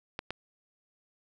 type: clicks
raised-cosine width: 0.3 ms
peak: -18 dBFS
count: 2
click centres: 0.191 / 0.306 s
effects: none